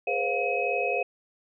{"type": "tone cluster", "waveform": "sine", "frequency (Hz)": [416.8, 488.7, 532, 706, 2545], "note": ["G#4", "B4", "C5", "F5", "D#7"], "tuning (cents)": [6, -18, 29, 19, 39], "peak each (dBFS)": [-32, -32, -31, -30, -29], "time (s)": [0.07, 1.03], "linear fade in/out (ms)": 5, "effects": []}